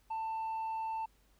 triangle tone with tanh clipping, 890 Hz, A5, 20 cents sharp, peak -35 dBFS, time 0.1-1.06 s, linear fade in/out 10 ms, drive 7 dB, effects added 50 Hz sine -67 dBFS peak until 1.39 s + pink hiss -71 dBFS RMS until 1.39 s

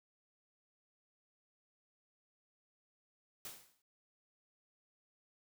white noise with exponential decay, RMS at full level -44 dBFS, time 3.45-3.82 s, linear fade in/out 2 ms, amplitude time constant 80 ms, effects none

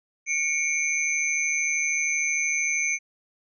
sine tone cluster, 2206 / 2359 / 6190 Hz, C#7 / D7 / G8, -9 / +7 / -23 cents, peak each -27 dBFS, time 0.26-2.99 s, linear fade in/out 50 ms, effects none

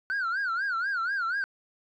sine tone with vibrato, 1480 Hz, F#6, in tune, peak -24 dBFS, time 0.1-1.44 s, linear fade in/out 0 ms, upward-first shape sine, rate 4.1 Hz, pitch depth 180 cents each way, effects tanh soft clip ceiling -25 dBFS

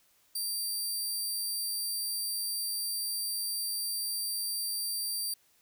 15% pulse tone, 4699 Hz, D8, in tune, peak -25 dBFS, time 0.35-5.34 s, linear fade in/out 5 ms, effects white hiss -67 dBFS RMS until 5.61 s

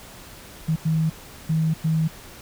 sine tone bursts at uneven times, 159.4 Hz, D#3, 42 cents sharp, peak -18 dBFS, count 4, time 0.68-0.76 / 0.85-1.1 / 1.49-1.74 / 1.84-2.08 s, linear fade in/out 10 ms, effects pink hiss -43 dBFS RMS until 2.41 s

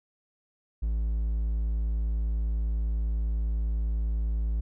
triangle tone, 55 Hz, A1, in tune, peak -23 dBFS, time 0.82-4.61 s, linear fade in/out 10 ms, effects none

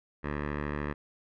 10% pulse tone with low-pass filter, 73.42 Hz, D2, in tune, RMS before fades -34 dBFS, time 0.23-0.94 s, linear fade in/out 20 ms, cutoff 1800 Hz, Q 2.2, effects none

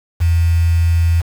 sine tone with quantisation, 83.9 Hz, E2, 31 cents sharp, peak -10 dBFS, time 0.2-1.22 s, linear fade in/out 20 ms, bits 5, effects none

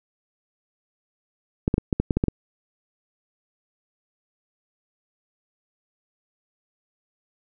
clicks, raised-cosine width 3 ms, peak -7 dBFS, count 9, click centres 1.679 / 1.741 / 1.781 / 1.928 / 2 / 2.108 / 2.17 / 2.239 / 2.283 s, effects none

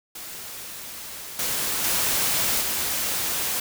white noise with level steps, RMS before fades -37 / -26 / -23 / -26 dBFS, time 0.15-3.6 s, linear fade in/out 5 ms, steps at 1.39 / 1.84 / 2.61 s, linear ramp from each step 2 ms, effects none

